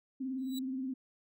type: tone with vibrato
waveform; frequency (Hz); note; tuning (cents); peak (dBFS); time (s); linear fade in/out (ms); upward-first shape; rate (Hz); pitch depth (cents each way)
sine; 261.8; C4; +1; -34; 0.2-0.94; 10; sine; 19; 55
type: tone with exponential growth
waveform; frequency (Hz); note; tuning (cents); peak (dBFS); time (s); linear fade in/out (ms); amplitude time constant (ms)
sawtooth; 3922; B7; -13; -36; 0.38-0.59; 5; 44
effects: none